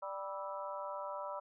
harmonic tone with a mistuned harmonic, 196 Hz, G3, in tune, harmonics 3 / 4 / 5 / 6 / 7, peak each -43 / -50 / -43 / -51 / -47 dBFS, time 0.02-1.4 s, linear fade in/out 10 ms, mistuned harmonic 7, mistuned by -70 cents, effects none

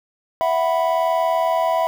triangle chord, E suspended second, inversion none, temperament equal, 659.3 / 740 / 987.8 Hz, E5 / F#5 / B5, 0 / 0 / 0 cents, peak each -17 / -21 / -20 dBFS, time 0.41-1.87 s, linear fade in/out 0 ms, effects 7-bit

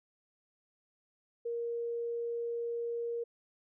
sine tone, 469.2 Hz, A#4, 11 cents sharp, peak -33 dBFS, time 1.45-3.24 s, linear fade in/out 10 ms, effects none

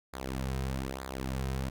sawtooth tone with flanger, 66 Hz, C2, 16 cents sharp, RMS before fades -35 dBFS, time 0.13-1.7 s, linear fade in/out 10 ms, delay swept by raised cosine 0.34 to 3.54 ms, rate 1.1 Hz, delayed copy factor -0.75, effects none

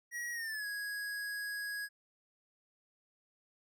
square tone with pitch glide, 1907 to 1660.1 Hz, A#6 to G#6, +39 to -1 cents, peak -38 dBFS, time 0.11-1.89 s, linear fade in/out 50 ms, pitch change -240 cents, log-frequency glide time 0.32-0.66 s, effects none

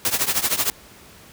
white noise with tremolo, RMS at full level -18 dBFS, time 0.05-0.7 s, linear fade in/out 0 ms, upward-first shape triangle, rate 13 Hz, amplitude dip 90%, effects pink hiss -46 dBFS RMS until 1.32 s + high-pass 60 Hz 12 dB/octave

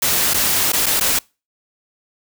white noise with dropouts, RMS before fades -17 dBFS, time 0.02-1.19 s, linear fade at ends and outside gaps 5 ms, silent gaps 0.337-0.342 / 0.721-0.732 / 0.86-0.864 / 0.999-1.008 s, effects noise-tail reverb RT60 0.3 s tail -26 dB re dry

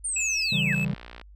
sine linear sweep, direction down, 9080 to 1480 Hz, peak -26 dBFS, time 0.04-0.75 s, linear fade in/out 10 ms
triangle tone with vibrato, 2601 Hz, E7, 24 cents flat, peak -25 dBFS, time 0.16-0.85 s, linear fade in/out 5 ms, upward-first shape sine, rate 14 Hz, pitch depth 8 cents each way
triangle chord, C# diminished, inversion none, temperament equal, 138.59 / 164.81 / 196 Hz, C#3 / E3 / G3, 0 / 0 / 0 cents, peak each -27 dBFS, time 0.52-0.94 s, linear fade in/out 5 ms
click train, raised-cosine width 0.3 ms, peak -25 dBFS, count 30, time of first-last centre 0.73-1.214 s, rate 59.9 Hz
effects added 50 Hz sine -46 dBFS peak until 1.35 s

